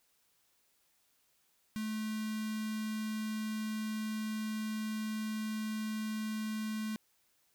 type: tone with notch filter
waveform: square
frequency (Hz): 216.6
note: A3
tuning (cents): -27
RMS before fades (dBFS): -37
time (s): 1.76-6.96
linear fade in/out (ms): 0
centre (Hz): 680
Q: 0.88
effects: white hiss -73 dBFS RMS until 7.54 s